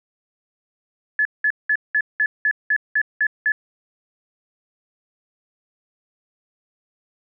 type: tone bursts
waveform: sine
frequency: 1716 Hz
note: A6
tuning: 44 cents flat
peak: -15 dBFS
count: 10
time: 1.19-3.52 s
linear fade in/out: 2 ms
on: 62 ms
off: 190 ms
effects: none